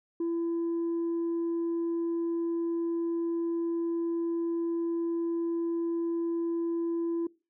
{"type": "tone", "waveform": "sine", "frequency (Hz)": 336.3, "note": "E4", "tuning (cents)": 35, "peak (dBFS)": -25, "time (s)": [0.2, 7.27], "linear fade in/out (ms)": 5, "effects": ["noise-tail reverb RT60 0.3 s tail -23 dB re dry", "tanh soft clip ceiling -26 dBFS"]}